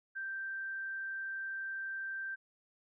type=tone; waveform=sine; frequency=1568 Hz; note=G6; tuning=in tune; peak=-37 dBFS; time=0.15-2.36 s; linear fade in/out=20 ms; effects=none